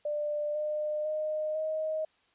sine tone with pitch steps, 594 / 604.7 / 615.7 / 626.8 Hz, D5 / D#5 / D#5 / D#5, +20 / -50 / -18 / +13 cents, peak -29 dBFS, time 0.05-2.05 s, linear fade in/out 5 ms, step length 500 ms, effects white hiss -68 dBFS RMS until 2.34 s + resampled to 8000 Hz

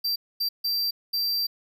square tone bursts at uneven times, 4700 Hz, D8, 1 cent sharp, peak -24 dBFS, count 4, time 0.04-0.16 / 0.4-0.49 / 0.64-0.91 / 1.13-1.47 s, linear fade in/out 10 ms, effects none

